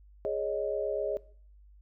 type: chord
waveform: sine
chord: Ab suspended fourth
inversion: none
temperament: equal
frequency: 415.3 / 554.4 / 622.3 Hz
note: Ab4 / Db5 / Eb5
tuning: 0 / 0 / 0 cents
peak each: -33 dBFS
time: 0.25-1.17 s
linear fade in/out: 0 ms
effects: noise-tail reverb RT60 0.5 s tail -19 dB re dry + added 50 Hz sine -53 dBFS peak until 1.81 s